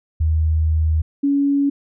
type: tone pair in turn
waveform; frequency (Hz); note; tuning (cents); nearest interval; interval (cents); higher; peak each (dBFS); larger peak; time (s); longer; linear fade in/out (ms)
sine; 79 / 281.5; D#2 / C#4; +27 / +27; octave + minor seventh; 2200; second; -14; neither; 0.2-1.02 / 1.23-1.7; first; 10
effects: none